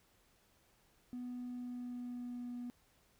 triangle tone with pitch glide, 246.9 to 243.5 Hz, B3 to B3, 0 to -24 cents, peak -38 dBFS, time 1.13-2.7 s, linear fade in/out 0 ms, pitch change -24 cents, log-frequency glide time 1.42-2.56 s, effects tanh soft clip ceiling -37 dBFS + pink hiss -71 dBFS RMS until 3.19 s

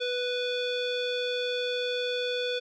square tone with low-pass filter, 493.9 Hz, B4, in tune, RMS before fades -30 dBFS, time 0-2.6 s, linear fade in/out 20 ms, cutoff 3700 Hz, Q 4.9, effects none

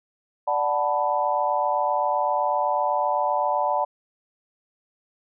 sine chord, B minor seventh, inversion first, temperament equal, 587.3 / 740 / 880 / 987.8 Hz, D5 / F#5 / A5 / B5, 0 / 0 / 0 / 0 cents, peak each -26 / -26 / -25 / -26 dBFS, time 0.47-3.85 s, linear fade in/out 10 ms, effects none

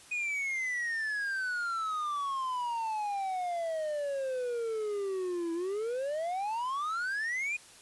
triangle exponential two-way sweep, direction down then up, 2489 to 329.6 to 2489 Hz, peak -29 dBFS, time 0.11-7.57 s, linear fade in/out 10 ms, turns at 5.53 s, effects white hiss -54 dBFS RMS until 7.81 s + resampled to 24000 Hz

